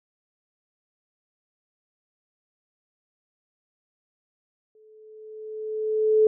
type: tone with exponential growth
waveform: sine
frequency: 433.1 Hz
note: A4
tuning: 27 cents flat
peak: -13 dBFS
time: 4.75-6.27 s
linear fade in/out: 2 ms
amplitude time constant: 330 ms
effects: none